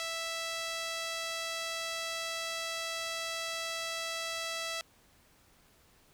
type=tone with band-pass filter; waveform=sawtooth; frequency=659.3 Hz; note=E5; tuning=in tune; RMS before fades=-37 dBFS; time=0-4.81 s; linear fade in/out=0 ms; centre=4300 Hz; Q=0.73; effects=pink hiss -64 dBFS RMS until 6.13 s